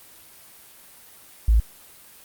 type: tone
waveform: sine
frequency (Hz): 55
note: A1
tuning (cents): 0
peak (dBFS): -13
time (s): 1.48-1.6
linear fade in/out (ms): 5
effects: white hiss -48 dBFS RMS until 2.24 s + Opus 32 kbps